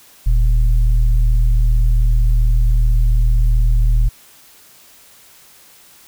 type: tone pair together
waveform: sine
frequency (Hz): 41.33 / 116.9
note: E1 / A#2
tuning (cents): +5 / +5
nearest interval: octave + tritone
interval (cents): 1800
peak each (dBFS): -10 / -21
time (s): 0.26-4.09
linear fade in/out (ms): 10
effects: white hiss -46 dBFS RMS until 6.07 s